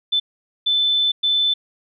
sine tone bursts at uneven times, 3520 Hz, A7, in tune, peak -15 dBFS, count 3, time 0.12-0.2 / 0.66-1.12 / 1.23-1.54 s, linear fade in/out 10 ms, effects none

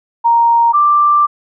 sine tone pair in turn, 933 / 1178.7 Hz, A#5 / D6, +1 / +6 cents, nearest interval major third, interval 405 cents, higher second, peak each -7 dBFS, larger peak neither, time 0.24-0.73 / 0.73-1.27 s, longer second, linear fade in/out 20 ms, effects none

